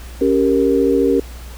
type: chord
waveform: sine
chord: G diminished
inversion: second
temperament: equal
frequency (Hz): 277.2 / 392 / 466.2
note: Db4 / G4 / Bb4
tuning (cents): 0 / 0 / 0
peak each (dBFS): -16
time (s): 0.21-1.2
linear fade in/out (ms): 5
effects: added 60 Hz sine -31 dBFS peak until 1.57 s + pink hiss -40 dBFS RMS until 1.57 s